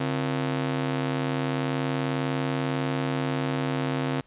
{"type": "ring-modulated tone", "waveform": "sawtooth", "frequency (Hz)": 202.1, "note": "G#3", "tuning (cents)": -47, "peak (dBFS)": -18, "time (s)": [0, 4.21], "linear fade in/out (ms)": 5, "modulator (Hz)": 60.9, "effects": ["pink hiss -61 dBFS RMS until 4.26 s", "resampled to 8000 Hz"]}